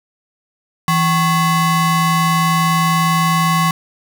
square ring-modulated tone, 466.2 Hz, A#4, in tune, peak -10 dBFS, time 0.88-3.71 s, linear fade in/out 2 ms, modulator 632 Hz, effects none

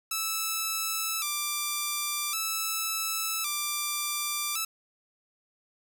5% pulse tone with vibrato, 1244.5 Hz, D#6, in tune, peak -17 dBFS, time 0.11-4.65 s, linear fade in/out 5 ms, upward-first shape square, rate 0.45 Hz, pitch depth 92 cents each way, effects none

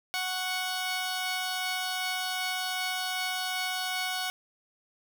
10% pulse tone pair together, 740 / 1108.7 Hz, F#5 / C#6, 0 / 0 cents, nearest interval perfect fifth, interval 700 cents, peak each -22 / -29 dBFS, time 0.14-4.3 s, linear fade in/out 0 ms, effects none

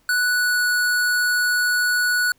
square tone with pitch glide, 1480 to 1471.5 Hz, F#6 to F#6, 0 to -10 cents, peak -18 dBFS, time 0.09-2.32 s, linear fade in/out 2 ms, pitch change -10 cents, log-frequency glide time 0.27-0.67 s, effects pink hiss -62 dBFS RMS until 2.38 s

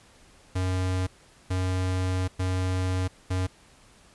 square tone bursts at uneven times, 92.5 Hz, F#2, in tune, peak -25 dBFS, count 4, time 0.55-1.07 / 1.5-2.28 / 2.39-3.08 / 3.3-3.47 s, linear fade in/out 10 ms, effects pink hiss -56 dBFS RMS until 4.14 s + resampled to 24000 Hz

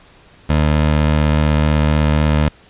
20% pulse tone with vibrato, 76 Hz, D#2, 40 cents flat, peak -7 dBFS, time 0.49-2.49 s, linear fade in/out 10 ms, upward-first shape triangle, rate 3.6 Hz, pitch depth 11 cents each way, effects pink hiss -47 dBFS RMS until 2.69 s + resampled to 8000 Hz

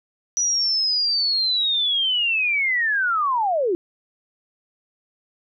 sine linear sweep, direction down, 5900 to 329.6 Hz, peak -18 dBFS, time 0.37-3.75 s, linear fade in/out 0 ms, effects none

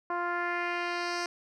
10% pulse tone with low-pass filter sweep, 349.1 Hz, F4, 1 cent flat, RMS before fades -32 dBFS, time 0.1-1.26 s, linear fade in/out 2 ms, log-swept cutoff 1100 to 6000 Hz, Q 1.8, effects none

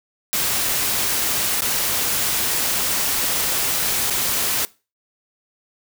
white noise with dropouts, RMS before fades -21 dBFS, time 0.33-4.65 s, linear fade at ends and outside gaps 0 ms, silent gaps 1.607-1.62 / 4.1-4.106 s, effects noise-tail reverb RT60 0.3 s tail -21 dB re dry

